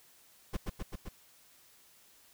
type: noise with echo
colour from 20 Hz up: brown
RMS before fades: -33 dBFS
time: 0.53-0.57 s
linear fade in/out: 10 ms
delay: 130 ms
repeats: 4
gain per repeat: -2 dB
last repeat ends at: 1.09 s
effects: white hiss -62 dBFS RMS until 2.33 s